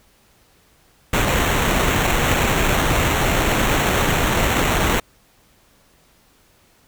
pink noise with sample-and-hold, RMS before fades -18 dBFS, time 1.13-5 s, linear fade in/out 5 ms, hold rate 4900 Hz, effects pink hiss -56 dBFS RMS until 6.87 s

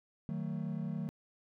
triangle chord, D# diminished, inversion none, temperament just, 155.56 / 186.68 / 224 Hz, D#3 / F#3 / A3, 0 / +16 / +31 cents, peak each -36 / -37 / -38 dBFS, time 0.29-1.09 s, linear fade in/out 0 ms, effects tanh soft clip ceiling -25 dBFS

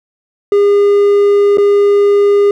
triangle tone with dropouts, 406 Hz, G#4, 39 cents flat, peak -4 dBFS, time 0.52-2.51 s, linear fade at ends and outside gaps 2 ms, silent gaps 1.573-1.582 s, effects none

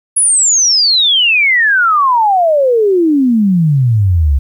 sine exponential sweep, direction down, 10548 to 65.4 Hz, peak -7 dBFS, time 0.16-4.39 s, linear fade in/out 10 ms, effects 8-bit

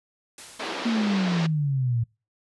white noise with exponential decay, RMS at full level -40 dBFS, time 0.38-1.72 s, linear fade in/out 2 ms, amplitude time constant 290 ms
pink band-pass noise, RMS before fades -32 dBFS, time 0.59-1.47 s, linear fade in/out 10 ms, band 280 to 4800 Hz, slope 24 dB/octave
sine exponential sweep, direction down, 236.6 to 112.9 Hz, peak -21 dBFS, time 0.85-2.04 s, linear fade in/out 10 ms
effects noise-tail reverb RT60 0.3 s tail -26 dB re dry + resampled to 24000 Hz

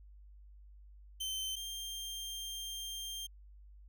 sawtooth tone pair in turn, 3092 / 3184 Hz, G7 / G7, -24 / +26 cents, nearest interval minor second, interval 50 cents, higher second, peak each -33 / -37 dBFS, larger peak first, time 1.2-1.56 / 1.56-3.27 s, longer second, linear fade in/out 10 ms, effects added 50 Hz sine -53 dBFS peak until 3.88 s

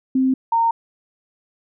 sine tone pair in turn, 261.6 / 919.4 Hz, C4 / A#5, 0 / -24 cents, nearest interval octave + minor seventh, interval 2176 cents, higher second, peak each -14 dBFS, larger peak neither, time 0.15-0.34 / 0.52-0.71 s, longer neither, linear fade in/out 5 ms, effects none

